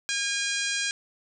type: harmonic tone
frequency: 812 Hz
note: G#5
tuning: 39 cents flat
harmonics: 2 / 3 / 4 / 5 / 6 / 7 / 8 / 9 / 10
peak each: -31 / -33 / -34 / -35 / -36 / -36 / -37 / -38 / -38 dBFS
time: 0.09-0.91 s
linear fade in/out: 0 ms
effects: none